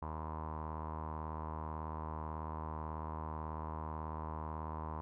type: tone with low-pass filter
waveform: sawtooth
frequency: 78.2 Hz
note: D#2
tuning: 9 cents sharp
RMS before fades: -42 dBFS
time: 0.02-5.01 s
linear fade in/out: 0 ms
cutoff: 1000 Hz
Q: 7.3
effects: none